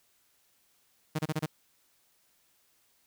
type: tone bursts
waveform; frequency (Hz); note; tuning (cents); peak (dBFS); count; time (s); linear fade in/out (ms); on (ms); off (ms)
sawtooth; 155.56; D#3; 0; -24; 5; 1.15-1.462; 10; 40; 28
effects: white hiss -69 dBFS RMS until 3.06 s